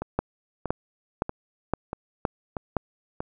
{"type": "two click trains", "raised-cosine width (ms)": 1, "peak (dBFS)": [-9, -16], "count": [6, 6], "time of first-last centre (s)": [[0.19, 2.767], [0.02, 3.205]], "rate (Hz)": [1.94, 1.57], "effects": []}